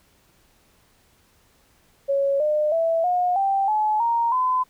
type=tone with pitch steps; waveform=sine; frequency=554.4 / 604.6 / 659.3 / 719 / 784 / 855 / 932.4 / 1016.8 Hz; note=C#5 / D#5 / E5 / F#5 / G5 / A5 / A#5 / C6; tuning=0 / -50 / 0 / -50 / 0 / -50 / 0 / -50 cents; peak=-18 dBFS; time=2.08-4.64 s; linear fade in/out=20 ms; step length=320 ms; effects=pink hiss -60 dBFS RMS until 4.69 s